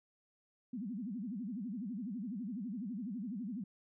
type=tone with vibrato; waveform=sine; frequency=220 Hz; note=A3; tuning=in tune; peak=-38 dBFS; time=0.73-3.64 s; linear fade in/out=5 ms; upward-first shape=sine; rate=12 Hz; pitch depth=290 cents each way; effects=none